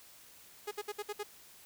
sawtooth tone bursts, 415.3 Hz, G#4, in tune, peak -32 dBFS, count 6, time 0.67-1.234 s, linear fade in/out 10 ms, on 44 ms, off 60 ms, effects white hiss -57 dBFS RMS until 1.65 s

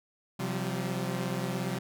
sawtooth chord, C suspended fourth, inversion none, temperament equal with one note detuned, 130.81 / 174.61 / 191.74 Hz, C3 / F3 / G3, 0 / 0 / -38 cents, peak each -31 dBFS, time 0.39-1.79 s, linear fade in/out 10 ms, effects none

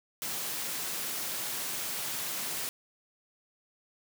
white high-pass noise, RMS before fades -35 dBFS, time 0.22-2.69 s, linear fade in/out 0 ms, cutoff 110 Hz, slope 96 dB/octave, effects none

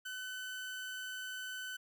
30% pulse tone, 1511 Hz, F#6, 36 cents sharp, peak -38 dBFS, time 0.05-1.77 s, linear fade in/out 10 ms, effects none

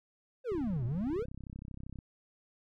triangle exponential two-way sweep, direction down then up, 540 to 111.6 to 540 Hz, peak -29 dBFS, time 0.44-1.26 s, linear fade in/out 50 ms, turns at 0.85 s
click train, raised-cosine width 5 ms, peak -32 dBFS, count 49, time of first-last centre 0.52-1.988 s, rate 32.7 Hz
effects none

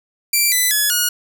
5% pulse tone with pitch steps, 2349 / 1998.2 / 1699.8 / 1446 Hz, D7 / B6 / G#6 / F#6, 0 / +20 / +40 / -40 cents, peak -4 dBFS, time 0.33-1.09 s, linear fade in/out 5 ms, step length 190 ms, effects none

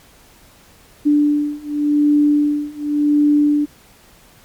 sine beating tone pair, 293.7 / 294.59 Hz, D4 / D4, 0 / +5 cents, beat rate 0.89 Hz, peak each -16 / -15 dBFS, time 1.05-3.66 s, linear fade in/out 20 ms, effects pink hiss -48 dBFS RMS until 4.44 s + MP3 96 kbps

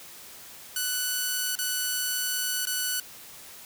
5% pulse tone with dropouts, 1487 Hz, F#6, 8 cents sharp, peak -15 dBFS, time 0.76-3 s, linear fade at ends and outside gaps 2 ms, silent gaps 1.554-1.588 / 2.654-2.67 s, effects white hiss -46 dBFS RMS until 3.65 s

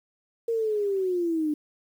sine linear sweep, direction down, 465.4 to 295.1 Hz, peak -23 dBFS, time 0.48-1.54 s, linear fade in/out 5 ms, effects 9-bit

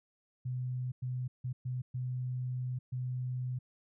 sine tone bursts at uneven times, 126.3 Hz, B2, 39 cents sharp, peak -33 dBFS, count 6, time 0.45-0.92 / 1.02-1.28 / 1.44-1.53 / 1.65-1.82 / 1.94-2.79 / 2.92-3.59 s, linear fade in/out 10 ms, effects none

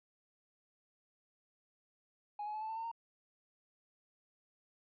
triangle tone with pitch steps, 830.6 / 845.1 / 859.9 / 874.9 / 890.2 / 905.8 / 921.6 Hz, G#5 / G#5 / A5 / A5 / A5 / A#5 / A#5, 0 / +30 / -40 / -10 / +20 / -50 / -20 cents, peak -35 dBFS, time 2.39-2.915 s, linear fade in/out 5 ms, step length 75 ms, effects tanh soft clip ceiling -35 dBFS + resampled to 11025 Hz

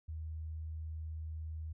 sine tone, 79.1 Hz, D#2, 29 cents sharp, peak -39 dBFS, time 0.08-1.73 s, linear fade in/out 10 ms, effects none

